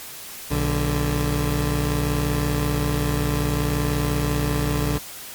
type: tone pair together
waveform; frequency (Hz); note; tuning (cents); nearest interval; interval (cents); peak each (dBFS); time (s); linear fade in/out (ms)
20% pulse; 60.6 / 146.57; B1 / D3; -32 / -3; octave + minor third; 1529; -18; 0.5-4.99; 20
effects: white hiss -37 dBFS RMS until 5.34 s + MP3 96 kbps